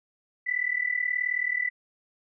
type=tone with amplitude modulation; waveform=sine; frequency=1984 Hz; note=B6; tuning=7 cents sharp; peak=-21 dBFS; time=0.46-1.7 s; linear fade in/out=20 ms; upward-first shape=sine; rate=38.7 Hz; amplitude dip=85%; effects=none